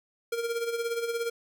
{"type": "tone with tremolo", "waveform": "square", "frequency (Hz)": 466.2, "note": "A#4", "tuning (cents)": 0, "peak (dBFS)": -27, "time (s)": [0.32, 1.3], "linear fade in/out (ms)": 5, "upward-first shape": "sine", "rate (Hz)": 17, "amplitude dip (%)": 60, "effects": []}